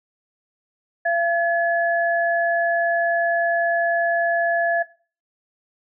sine tone pair together, 681.3 / 1705 Hz, F5 / G#6, -43 / +45 cents, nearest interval octave + major third, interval 1588 cents, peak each -20 dBFS, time 1.05-4.83 s, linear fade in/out 10 ms, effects noise-tail reverb RT60 0.4 s tail -19 dB re dry

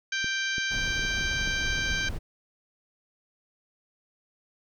harmonic tone, 784 Hz, G5, in tune, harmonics 2 / 3 / 4 / 5 / 6 / 7 / 8, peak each -29 / -34 / -35 / -38 / -40 / -44 / -39 dBFS, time 0.12-2.09 s, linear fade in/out 5 ms
clicks, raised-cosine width 3 ms, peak -25 dBFS, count 7, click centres 0.244 / 0.582 / 0.994 / 1.05 / 1.21 / 1.475 / 1.791 s
brown noise, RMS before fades -34 dBFS, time 0.7-2.19 s, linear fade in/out 20 ms
effects none

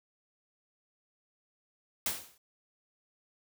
white noise with exponential decay, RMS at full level -29 dBFS, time 2.06-2.38 s, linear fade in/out 2 ms, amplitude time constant 69 ms, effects none

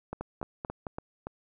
two click trains, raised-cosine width 1 ms, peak -21 / -21 dBFS, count 5 / 4, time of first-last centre 0.13-1.27 / 0.21-0.868 s, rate 3.51 / 4.56 Hz, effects none

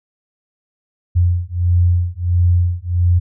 sine beating tone pair, 87.31 / 88.81 Hz, F2 / F2, 0 / +30 cents, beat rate 1.5 Hz, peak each -15 dBFS, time 1.15-3.2 s, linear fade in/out 20 ms, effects none

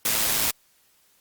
white noise with amplitude modulation, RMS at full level -21 dBFS, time 0.05-0.51 s, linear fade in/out 5 ms, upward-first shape sine, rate 110 Hz, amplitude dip 50%, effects white hiss -62 dBFS RMS until 1.2 s + Opus 48 kbps

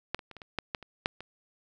clicks, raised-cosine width 0.3 ms, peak -13 / -28 / -29 / -29 / -28 / -14 / -15 / -30 / -10 / -26 dBFS, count 10, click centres 0.146 / 0.192 / 0.313 / 0.367 / 0.418 / 0.587 / 0.748 / 0.827 / 1.059 / 1.206 s, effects none

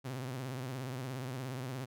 sawtooth tone with vibrato, 129 Hz, C3, 24 cents flat, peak -34 dBFS, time 0.04-1.86 s, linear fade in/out 20 ms, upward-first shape triangle, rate 17 Hz, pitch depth 130 cents each way, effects none

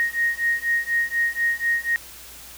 sine beating tone pair, 1866 / 1870.1 Hz, A#6 / A#6, +1 / +5 cents, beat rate 4.1 Hz, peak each -23 / -23 dBFS, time 0-1.96 s, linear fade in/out 0 ms, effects added 60 Hz sine -52 dBFS peak until 2.57 s + white hiss -42 dBFS RMS until 2.57 s

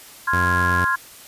sine chord, F minor, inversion second, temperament equal, 1046.5 / 1396.9 / 1661.2 Hz, C6 / F6 / Ab6, 0 / 0 / 0 cents, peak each -21 / -24 / -21 dBFS, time 0.27-0.96 s, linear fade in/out 10 ms
sawtooth tone, 89.1 Hz, F2, 35 cents sharp, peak -18 dBFS, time 0.33-0.85 s, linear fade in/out 5 ms
effects white hiss -43 dBFS RMS until 1.27 s + resampled to 32000 Hz

